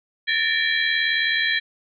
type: tone cluster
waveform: sine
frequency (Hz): 1738 / 1817 / 2330 / 3257 / 3987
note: A6 / A#6 / D7 / G#7 / B7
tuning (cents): -22 / -45 / -14 / -34 / +16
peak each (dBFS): -26 / -23 / -26 / -26 / -27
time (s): 0.27-1.6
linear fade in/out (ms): 20
effects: none